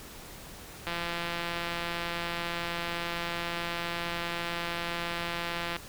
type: click train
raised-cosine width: 0.3 ms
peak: -17 dBFS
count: 838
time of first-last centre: 0.87-5.765 s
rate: 171 Hz
effects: pink hiss -46 dBFS RMS until 5.88 s